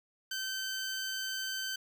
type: tone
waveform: 15% pulse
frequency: 1542 Hz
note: G6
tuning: 29 cents flat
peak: -28 dBFS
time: 0.31-1.76 s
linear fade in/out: 5 ms
effects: none